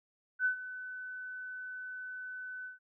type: tone with ADSR envelope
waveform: sine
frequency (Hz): 1506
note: F#6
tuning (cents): +30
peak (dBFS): -25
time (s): 0.39-2.79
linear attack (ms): 63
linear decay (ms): 100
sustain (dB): -15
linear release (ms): 140
effects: none